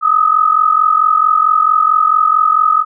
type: tone pair together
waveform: sine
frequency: 1234 / 1278.5 Hz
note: D#6 / D#6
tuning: -15 / +47 cents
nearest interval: minor second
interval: 62 cents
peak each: -11 dBFS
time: 0.01-2.85 s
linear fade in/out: 50 ms
effects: none